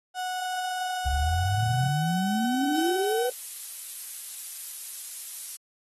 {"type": "tone with pitch glide", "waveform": "35% pulse", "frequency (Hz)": [736, 757.6], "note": ["F#5", "F#5"], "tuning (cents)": [-9, 41], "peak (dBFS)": -27, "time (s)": [0.14, 3.31], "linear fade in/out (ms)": 50, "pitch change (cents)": 50, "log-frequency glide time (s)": [1.29, 2.43]}
{"type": "exponential sweep", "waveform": "sine", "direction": "up", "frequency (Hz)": [65.41, 507], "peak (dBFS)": -24, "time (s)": [1.06, 3.3], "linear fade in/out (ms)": 5}
{"type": "noise", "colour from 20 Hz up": "violet", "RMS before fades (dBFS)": -33, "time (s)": [2.75, 5.57], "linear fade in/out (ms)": 10}
{"effects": ["AAC 32 kbps"]}